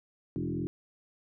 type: tone with frequency modulation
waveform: sine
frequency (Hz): 233.2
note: A#3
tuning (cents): +1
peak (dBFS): -30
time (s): 0.36-0.67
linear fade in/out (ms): 0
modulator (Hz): 42.5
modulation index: 2.9
effects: none